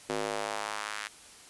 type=tone with high-pass filter sweep; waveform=square; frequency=52.6 Hz; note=G#1; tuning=23 cents sharp; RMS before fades=-35 dBFS; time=0.09-1.08 s; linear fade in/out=5 ms; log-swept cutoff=360 to 1700 Hz; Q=1.4; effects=white hiss -52 dBFS RMS until 1.49 s + resampled to 24000 Hz